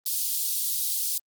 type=high-pass noise; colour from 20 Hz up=white; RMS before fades=-27 dBFS; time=0.06-1.18 s; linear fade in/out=2 ms; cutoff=4000 Hz; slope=24 dB/octave; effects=Opus 32 kbps